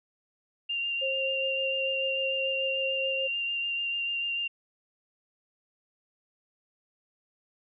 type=tone with vibrato; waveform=sine; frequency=2783 Hz; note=F7; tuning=7 cents flat; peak=-28 dBFS; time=0.69-4.48 s; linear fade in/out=10 ms; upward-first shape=triangle; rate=6.8 Hz; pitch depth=18 cents each way
type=tone with tremolo; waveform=sine; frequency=535 Hz; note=C5; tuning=38 cents sharp; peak=-29 dBFS; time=1.01-3.28 s; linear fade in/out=20 ms; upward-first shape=triangle; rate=5 Hz; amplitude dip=35%
effects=none